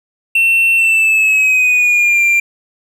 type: tone with pitch glide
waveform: triangle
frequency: 2700 to 2378 Hz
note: E7 to D7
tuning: +41 to +21 cents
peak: -7 dBFS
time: 0.35-2.4 s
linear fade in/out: 5 ms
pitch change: -220 cents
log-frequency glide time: 0.77-2.22 s
effects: none